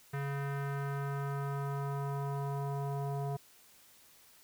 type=tone with low-pass filter sweep; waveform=square; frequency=140 Hz; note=C#3; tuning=18 cents sharp; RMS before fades=-36 dBFS; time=0.13-3.37 s; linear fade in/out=10 ms; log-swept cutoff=1800 to 800 Hz; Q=2.4; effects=white hiss -61 dBFS RMS until 4.43 s